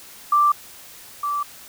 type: tone pair in turn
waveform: sine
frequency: 1176 / 1163.2 Hz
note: D6 / D6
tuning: +2 / -17 cents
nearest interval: unison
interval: 19 cents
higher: first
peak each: -13 / -21 dBFS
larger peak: first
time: 0.32-0.52 / 1.23-1.43 s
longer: neither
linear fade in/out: 5 ms
effects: white hiss -43 dBFS RMS until 1.68 s